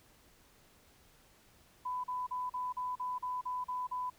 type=tone bursts; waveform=sine; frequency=1000 Hz; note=B5; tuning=21 cents sharp; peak=-34 dBFS; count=10; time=1.85-4.101 s; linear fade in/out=10 ms; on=190 ms; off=39 ms; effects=pink hiss -64 dBFS RMS until 4.18 s